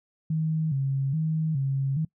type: tone with vibrato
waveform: sine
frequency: 146.83 Hz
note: D3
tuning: in tune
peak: -23 dBFS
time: 0.3-2.05 s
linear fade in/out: 5 ms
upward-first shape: square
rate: 1.2 Hz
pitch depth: 130 cents each way
effects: noise-tail reverb RT60 0.1 s tail -23 dB re dry